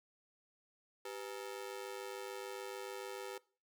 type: ring-modulated tone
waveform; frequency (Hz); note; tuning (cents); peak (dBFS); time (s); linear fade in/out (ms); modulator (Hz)
sawtooth; 443.9; A4; +15; -36; 1.05-3.38; 5; 53.4
effects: noise-tail reverb RT60 0.4 s tail -21 dB re dry